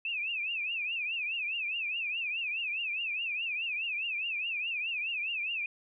sine tone with vibrato, 2582 Hz, E7, 37 cents flat, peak -31 dBFS, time 0.05-5.66 s, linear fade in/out 2 ms, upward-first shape triangle, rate 4.8 Hz, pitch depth 180 cents each way, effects none

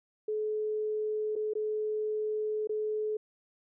sine tone with dropouts, 428.4 Hz, A4, 46 cents flat, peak -29 dBFS, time 0.28-3.17 s, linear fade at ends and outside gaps 5 ms, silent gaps 1.355-1.361 / 1.536-1.552 / 2.673-2.693 s, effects none

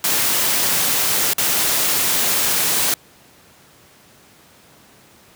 white noise with dropouts, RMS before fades -18 dBFS, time 0.04-2.94 s, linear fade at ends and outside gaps 1 ms, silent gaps 1.334-1.382 s, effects pink hiss -49 dBFS RMS until 5.35 s + high-pass 100 Hz 12 dB/octave

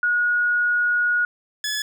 sine / 15% pulse tone pair in turn, 1449 / 1707.8 Hz, F#6 / G#6, -37 / +48 cents, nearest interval minor third, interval 285 cents, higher second, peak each -17 dBFS, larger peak neither, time 0.03-1.25 / 1.64-1.82 s, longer first, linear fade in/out 2 ms, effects none

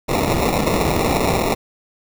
blue noise with sample-and-hold, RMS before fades -18 dBFS, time 0.08-1.55 s, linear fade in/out 20 ms, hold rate 1575 Hz, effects none

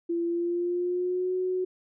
sine tone with pitch glide, 340 to 368.6 Hz, F4 to F#4, -46 to -7 cents, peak -25 dBFS, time 0.09-1.65 s, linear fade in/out 10 ms, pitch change +139 cents, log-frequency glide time 0.25-1.34 s, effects none

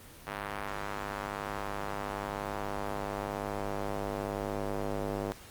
square tone with band-pass filter sweep, 50.5 Hz, G#1, 48 cents flat, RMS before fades -36 dBFS, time 0.27-5.32 s, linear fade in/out 0 ms, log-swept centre 1400 to 520 Hz, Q 1.1, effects pink hiss -51 dBFS RMS until 5.5 s + Opus 24 kbps

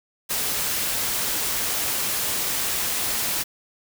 white noise, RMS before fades -25 dBFS, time 0.29-3.44 s, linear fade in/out 20 ms, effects none

